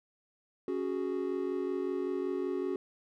triangle chord, C# suspended fourth, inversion none, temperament equal, 277.2 / 370 / 415.3 Hz, C#4 / F#4 / G#4, 0 / 0 / 0 cents, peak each -35 / -31 / -36 dBFS, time 0.68-2.76 s, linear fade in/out 2 ms, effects none

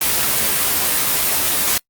white noise with comb filter, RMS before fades -17 dBFS, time 0.01-1.78 s, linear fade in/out 5 ms, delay 14 ms, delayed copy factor +0.95, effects noise-tail reverb RT60 0.1 s tail -26 dB re dry + Opus 24 kbps

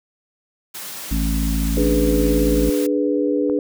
white high-pass noise, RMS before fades -32 dBFS, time 0.74-2.87 s, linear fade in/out 10 ms, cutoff 120 Hz, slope 24 dB/octave
harmonic tone, 55.1 Hz, A1, 3 cents sharp, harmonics 1 / 3 / 4 / 5, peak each -19 / -26 / -26 / -26 dBFS, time 1.11-2.7 s, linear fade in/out 5 ms
sine chord, G# diminished, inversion second, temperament equal, 293.7 / 415.3 / 493.9 Hz, D4 / G#4 / B4, 0 / 0 / 0 cents, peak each -19 / -22 / -22 dBFS, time 1.77-3.59 s, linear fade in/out 2 ms
click, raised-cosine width 1 ms, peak -20 dBFS, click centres 3.498 s
effects none

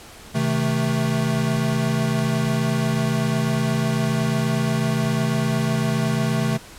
square chord, A diminished, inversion first, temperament equal with one note detuned, 130.81 / 158.92 / 220 Hz, C3 / Eb3 / A3, 0 / +37 / 0 cents, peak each -24 / -25 / -24 dBFS, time 0.34-6.58 s, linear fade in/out 20 ms, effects pink hiss -42 dBFS RMS until 6.78 s + low-pass 12000 Hz 12 dB/octave

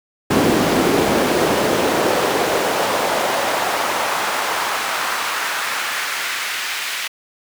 brown noise with high-pass filter sweep, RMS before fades -19 dBFS, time 0.3-7.08 s, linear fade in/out 10 ms, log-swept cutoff 260 to 2200 Hz, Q 1.2, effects none

